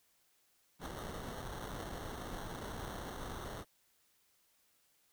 pink noise with sample-and-hold, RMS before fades -44 dBFS, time 0.79-3.65 s, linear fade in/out 50 ms, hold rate 2450 Hz, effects white hiss -73 dBFS RMS until 5.12 s

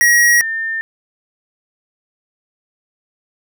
square / sine tone pair in turn, 1900 / 1799.8 Hz, A#6 / A6, +33 / +39 cents, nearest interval minor second, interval 94 cents, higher first, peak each -9 / -18 dBFS, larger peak first, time 0.01-0.41 / 0.41-0.81 s, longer neither, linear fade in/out 0 ms, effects none

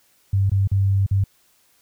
sine tone with dropouts, 98 Hz, G2, in tune, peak -15 dBFS, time 0.33-1.24 s, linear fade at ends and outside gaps 5 ms, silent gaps 0.497-0.516 / 0.675-0.715 / 1.064-1.111 s, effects white hiss -60 dBFS RMS until 1.81 s

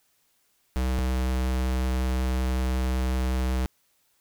square tone pair in turn, 63.9 / 63.9 Hz, C2 / C2, -40 / -40 cents, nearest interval unison, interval 0 cents, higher neither, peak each -24 dBFS, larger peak neither, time 0.76-0.99 / 0.99-3.66 s, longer second, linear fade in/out 0 ms, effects white hiss -68 dBFS RMS until 4.2 s

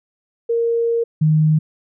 sine tone pair in turn, 464.8 / 155.11 Hz, A#4 / D#3, -5 / -5 cents, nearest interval octave + perfect fifth, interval 1900 cents, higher first, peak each -15 / -11 dBFS, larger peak second, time 0.49-1.04 / 1.21-1.59 s, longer first, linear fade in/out 10 ms, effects none

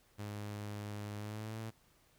sawtooth tone with pitch glide, 103.83 to 111.28 Hz, G#2 to A2, 0 to +20 cents, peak -37 dBFS, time 0.18-1.71 s, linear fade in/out 20 ms, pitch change +120 cents, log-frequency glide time 1.17-1.59 s, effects pink hiss -69 dBFS RMS until 2.18 s

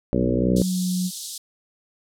harmonic tone, 61.74 Hz, B1, in tune, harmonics 1 / 2 / 3 / 4 / 5 / 6 / 7 / 8 / 9, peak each -29 / -27 / -24 / -24 / -26 / -28 / -29 / -29 / -29 dBFS, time 0.13-0.62 s, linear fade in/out 0 ms
sine tone with pitch glide, 186.4 to 182.25 Hz, F#3 to F#3, +13 to -26 cents, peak -21 dBFS, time 0.15-1.11 s, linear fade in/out 50 ms, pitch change -39 cents, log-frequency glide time 0.58-0.8 s
white high-pass noise, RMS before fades -30 dBFS, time 0.56-1.38 s, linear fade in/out 5 ms, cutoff 3500 Hz, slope 48 dB/octave
effects low-pass 10000 Hz 12 dB/octave

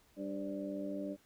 harmonic tone with a mistuned harmonic, 98 Hz, G2, in tune, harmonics 2 / 3 / 4 / 5 / 6, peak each -43 / -40 / -50 / -51 / -43 dBFS, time 0.16-1.17 s, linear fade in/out 50 ms, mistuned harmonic 5, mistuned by +83 cents, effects pink hiss -68 dBFS RMS until 1.25 s

